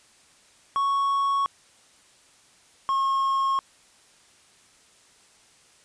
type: tone pair in turn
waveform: triangle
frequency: 1108.7 / 1082.8 Hz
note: C#6 / C#6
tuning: 0 / -41 cents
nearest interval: unison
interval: 41 cents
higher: first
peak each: -19 / -19 dBFS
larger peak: neither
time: 0.76-1.46 / 2.89-3.59 s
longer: neither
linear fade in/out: 0 ms
effects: white hiss -57 dBFS RMS until 5.84 s + resampled to 22050 Hz